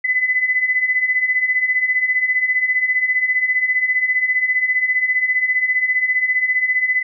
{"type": "beating tone pair", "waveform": "sine", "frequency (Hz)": [2000, 2015], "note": ["B6", "B6"], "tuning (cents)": [21, 34], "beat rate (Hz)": 15, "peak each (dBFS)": [-21, -16], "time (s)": [0.04, 7.03], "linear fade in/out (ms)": 10, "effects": []}